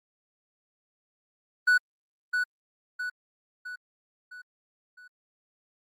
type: tone with echo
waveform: triangle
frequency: 1480 Hz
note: F#6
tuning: in tune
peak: -16 dBFS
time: 1.67-1.78 s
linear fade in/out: 10 ms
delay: 660 ms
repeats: 5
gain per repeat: -6 dB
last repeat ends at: 5.08 s
effects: Opus 32 kbps